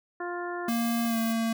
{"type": "harmonic tone", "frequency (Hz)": 351.2, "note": "F4", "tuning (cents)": 10, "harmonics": [1, 2, 3, 4, 5], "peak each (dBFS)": [-34, -37, -39, -40, -41], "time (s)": [0.2, 0.69], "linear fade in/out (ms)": 5}
{"type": "noise", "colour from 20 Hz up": "violet", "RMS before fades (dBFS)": -39, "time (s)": [0.68, 1.33], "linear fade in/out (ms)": 10}
{"type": "tone with pitch glide", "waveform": "square", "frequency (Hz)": [233.1, 227], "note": ["A#3", "A#3"], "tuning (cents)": [0, -46], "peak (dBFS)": -26, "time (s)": [0.68, 1.53], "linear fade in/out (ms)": 5, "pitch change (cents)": -46, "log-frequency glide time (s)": [1.06, 1.17]}
{"effects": []}